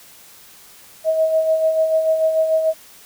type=tone with tremolo; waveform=sine; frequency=638 Hz; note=D#5; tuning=43 cents sharp; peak=-12 dBFS; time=1.04-2.74 s; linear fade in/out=50 ms; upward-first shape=sine; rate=6.8 Hz; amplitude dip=50%; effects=white hiss -45 dBFS RMS until 3.05 s